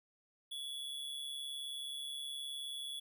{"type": "tone with amplitude modulation", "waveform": "square", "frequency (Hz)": 3396, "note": "G#7", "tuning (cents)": 38, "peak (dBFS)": -39, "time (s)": [0.51, 3], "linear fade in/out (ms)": 10, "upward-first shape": "sine", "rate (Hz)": 139, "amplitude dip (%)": 55, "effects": []}